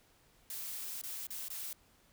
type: noise with dropouts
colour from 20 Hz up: blue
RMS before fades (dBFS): -42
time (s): 0.5-1.73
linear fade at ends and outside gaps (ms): 2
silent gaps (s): 1.015-1.036 / 1.269-1.304 / 1.484-1.502
effects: pink hiss -67 dBFS RMS until 2.12 s